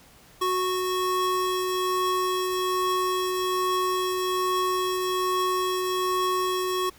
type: tone pair together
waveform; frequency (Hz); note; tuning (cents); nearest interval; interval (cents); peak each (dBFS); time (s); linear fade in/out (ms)
square; 368.4 / 1104; F#4 / C#6; -7 / -7; octave + perfect fifth; 1900; -27; 0.41-6.9; 10
effects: pink hiss -53 dBFS RMS until 6.98 s